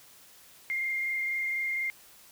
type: tone with frequency modulation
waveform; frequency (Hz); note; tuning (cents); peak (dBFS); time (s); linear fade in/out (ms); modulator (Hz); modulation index
sine; 2115; C7; +18; -28; 0.7-1.9; 0; 24.1; 1.1
effects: white hiss -55 dBFS RMS until 2.31 s